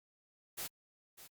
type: noise with echo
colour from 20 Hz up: white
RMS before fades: -41 dBFS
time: 0.57-0.68 s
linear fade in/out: 20 ms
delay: 600 ms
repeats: 1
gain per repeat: -13 dB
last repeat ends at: 1.28 s
effects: Opus 48 kbps